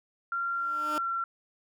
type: tone with pitch glide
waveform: sine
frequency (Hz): 1380 to 1360.2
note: F6 to F6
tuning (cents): -21 to -46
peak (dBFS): -28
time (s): 0.32-1.24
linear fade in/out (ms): 2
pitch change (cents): -25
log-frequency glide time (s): 0.55-1.09
type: tone with exponential growth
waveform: 15% pulse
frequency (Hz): 303.1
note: D#4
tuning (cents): -45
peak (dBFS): -24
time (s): 0.47-0.98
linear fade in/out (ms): 1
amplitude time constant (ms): 110
effects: none